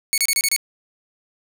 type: tone bursts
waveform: 10% pulse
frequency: 2217 Hz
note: C#7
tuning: in tune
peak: -7 dBFS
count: 6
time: 0.13-0.563 s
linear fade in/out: 0 ms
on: 48 ms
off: 29 ms
effects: none